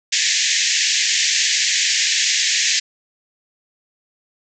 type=band-pass noise; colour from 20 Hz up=white; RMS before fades=-18 dBFS; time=0.12-2.8 s; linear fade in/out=10 ms; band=1700 to 7300 Hz; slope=96 dB/octave; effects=none